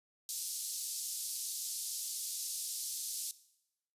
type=band-pass noise; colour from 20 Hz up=white; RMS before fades=-40 dBFS; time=0.29-3.31 s; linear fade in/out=0 ms; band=4400 to 12000 Hz; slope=24 dB/octave; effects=noise-tail reverb RT60 0.8 s tail -17 dB re dry + resampled to 32000 Hz